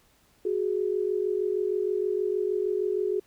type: tone pair together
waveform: sine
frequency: 370.4 / 416.8 Hz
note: F#4 / G#4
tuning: +2 / +6 cents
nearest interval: major second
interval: 204 cents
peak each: -27 dBFS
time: 0.45-3.2 s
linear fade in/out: 5 ms
effects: pink hiss -63 dBFS RMS until 3.26 s